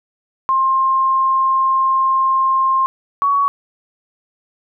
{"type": "tone pair in turn", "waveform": "sine", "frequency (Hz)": [1060, 1122.7], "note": ["C6", "C#6"], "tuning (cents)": [22, 22], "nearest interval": "minor second", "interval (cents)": 100, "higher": "second", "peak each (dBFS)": -12, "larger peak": "neither", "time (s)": [[0.49, 2.86], [3.22, 3.48]], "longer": "first", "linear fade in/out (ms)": 0, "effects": []}